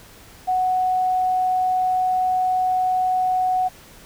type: tone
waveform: sine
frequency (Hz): 740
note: F#5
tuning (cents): 0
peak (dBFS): -17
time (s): 0.47-3.69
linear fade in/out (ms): 20
effects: pink hiss -46 dBFS RMS until 4.05 s